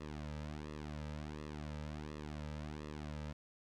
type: tone with flanger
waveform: sawtooth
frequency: 75.4 Hz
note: D2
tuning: 46 cents sharp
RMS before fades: -45 dBFS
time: 0-3.33 s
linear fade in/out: 10 ms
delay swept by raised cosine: 1.3 to 2.8 ms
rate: 1.4 Hz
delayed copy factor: -1
effects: low-pass 6000 Hz 12 dB/octave + 13-bit